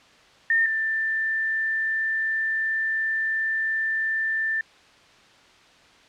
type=tone pair in turn; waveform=sine; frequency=1816 / 1778.6 Hz; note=A#6 / A6; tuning=-46 / +18 cents; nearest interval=unison; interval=36 cents; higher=first; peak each=-17 / -22 dBFS; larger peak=first; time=0.5-0.66 / 0.66-4.61 s; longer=second; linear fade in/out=2 ms; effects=white hiss -53 dBFS RMS until 6.08 s + low-pass 4000 Hz 12 dB/octave